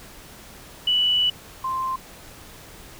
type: tone pair in turn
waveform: sine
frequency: 2960 / 1046.5 Hz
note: F#7 / C6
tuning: 0 / 0 cents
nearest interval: octave + tritone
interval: 1800 cents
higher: first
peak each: -17 / -23 dBFS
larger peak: first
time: 0.87-1.3 / 1.64-1.96 s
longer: first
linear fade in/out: 5 ms
effects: pink hiss -44 dBFS RMS until 2.99 s